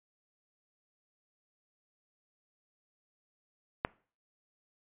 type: click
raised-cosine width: 0.5 ms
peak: -12 dBFS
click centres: 3.849 s
effects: noise-tail reverb RT60 0.4 s tail -23 dB re dry + resampled to 8000 Hz